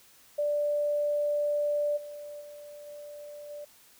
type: tone with level steps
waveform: sine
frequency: 587.3 Hz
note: D5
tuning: in tune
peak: -25 / -39 / -43 / -41 / -38 dBFS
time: 0.38-3.65 s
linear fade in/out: 10 ms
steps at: 1.96 / 2.4 / 2.86 / 3.49 s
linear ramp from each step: 20 ms
effects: white hiss -58 dBFS RMS until 3.99 s